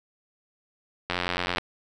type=click train; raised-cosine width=0.3 ms; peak=-10 dBFS; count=44; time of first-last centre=1.1-1.583 s; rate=89 Hz; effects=none